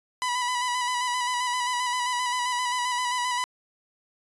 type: tone with vibrato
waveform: sawtooth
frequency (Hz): 987.8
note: B5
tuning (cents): 0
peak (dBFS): -21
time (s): 0.22-3.44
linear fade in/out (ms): 0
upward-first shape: square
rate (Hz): 7.6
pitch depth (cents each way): 27
effects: resampled to 24000 Hz